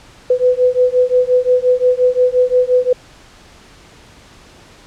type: beating tone pair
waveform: sine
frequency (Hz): 498.2 / 503.9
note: B4 / B4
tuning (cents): +15 / +35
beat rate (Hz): 5.7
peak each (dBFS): -13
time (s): 0.3-2.93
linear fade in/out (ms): 5
effects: pink hiss -43 dBFS RMS until 4.86 s + low-pass 7000 Hz 12 dB/octave